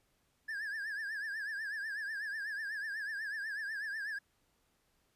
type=tone with vibrato; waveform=triangle; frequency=1693 Hz; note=G#6; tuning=33 cents sharp; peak=-35 dBFS; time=0.48-4.19 s; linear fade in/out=10 ms; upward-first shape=triangle; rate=8.1 Hz; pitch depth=130 cents each way; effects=pink hiss -75 dBFS RMS until 5.15 s + resampled to 32000 Hz